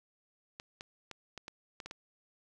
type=clicks; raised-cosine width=0.2 ms; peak=-26 dBFS; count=8; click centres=0.599 / 0.809 / 1.113 / 1.377 / 1.481 / 1.802 / 1.86 / 1.911 s; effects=none